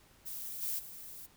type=noise with level steps; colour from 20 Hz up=violet; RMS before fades=-42 / -36 / -48 dBFS; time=0.25-1.27 s; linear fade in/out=20 ms; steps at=0.61 / 0.78 s; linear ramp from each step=20 ms; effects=pink hiss -63 dBFS RMS until 1.36 s